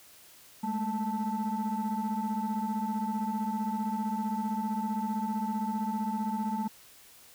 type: tone cluster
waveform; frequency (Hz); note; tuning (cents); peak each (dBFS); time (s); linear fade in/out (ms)
sine; 206.2 / 221.6 / 880; G#3 / A3 / A5; -12 / +13 / 0; -32 / -32 / -32; 0.63-6.68; 10
effects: tanh soft clip ceiling -24 dBFS + white hiss -55 dBFS RMS until 7.34 s